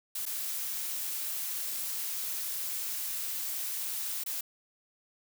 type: noise with dropouts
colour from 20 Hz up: blue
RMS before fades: -35 dBFS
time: 0.15-4.41 s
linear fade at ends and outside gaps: 5 ms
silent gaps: 0.255-0.262 / 4.238-4.261 s
effects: none